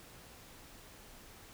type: silence
effects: pink hiss -55 dBFS RMS until 1.53 s